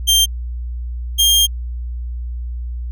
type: tone pair in turn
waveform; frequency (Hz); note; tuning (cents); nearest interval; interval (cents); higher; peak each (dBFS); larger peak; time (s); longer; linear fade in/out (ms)
sawtooth; 3167 / 3208; G7 / G7; +17 / +39; unison; 22; second; -7; neither; 0.07-0.26 / 1.18-1.47; second; 20
effects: added 60 Hz sine -22 dBFS peak until 2.91 s